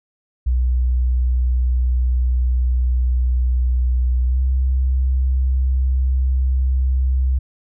sine tone with pitch glide, 62.1 to 64.77 Hz, B1 to C2, +10 to -17 cents, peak -14 dBFS, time 0.46-7.39 s, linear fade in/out 10 ms, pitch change +73 cents, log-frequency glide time 4.26-4.41 s, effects none

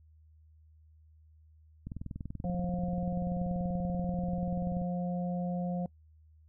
click train, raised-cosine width 5 ms, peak -27 dBFS, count 62, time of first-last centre 1.87-4.817 s, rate 20.7 Hz
harmonic tone, 177.5 Hz, F3, 28 cents sharp, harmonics 1 / 3 / 4, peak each -31 / -40 / -42 dBFS, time 2.44-5.86 s, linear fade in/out 2 ms
effects noise-tail reverb RT60 0.1 s tail -25 dB re dry + added 78 Hz sine -57 dBFS peak until 6.48 s

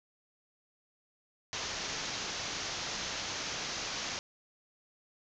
white low-pass noise, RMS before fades -38 dBFS, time 1.53-4.19 s, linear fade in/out 0 ms, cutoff 6700 Hz, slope 96 dB/octave, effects none

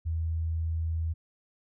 sine tone, 81.4 Hz, E2, 21 cents flat, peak -27 dBFS, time 0.05-1.14 s, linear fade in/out 20 ms, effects none

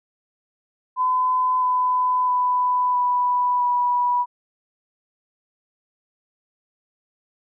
sine tone with pitch steps, 1013 / 1004.3 / 995.6 / 987 / 978.5 Hz, B5 / B5 / B5 / B5 / B5, +44 / +29 / +14 / -1 / -16 cents, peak -17 dBFS, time 0.96-4.26 s, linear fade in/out 50 ms, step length 660 ms, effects none

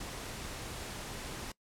pink noise, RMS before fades -42 dBFS, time 0-1.52 s, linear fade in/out 5 ms, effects noise-tail reverb RT60 0.1 s tail -22 dB re dry + low-pass 11000 Hz 12 dB/octave

